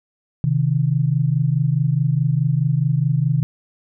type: tone pair together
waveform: sine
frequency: 130.81 / 155.56 Hz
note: C3 / D#3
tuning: 0 / 0 cents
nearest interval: minor third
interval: 300 cents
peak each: -18 dBFS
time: 0.44-3.43 s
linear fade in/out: 0 ms
effects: none